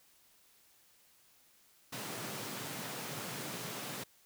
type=high-pass noise; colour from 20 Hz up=pink; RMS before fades=-42 dBFS; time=1.92-4.04 s; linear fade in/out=10 ms; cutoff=110 Hz; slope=96 dB/octave; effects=white hiss -66 dBFS RMS until 4.25 s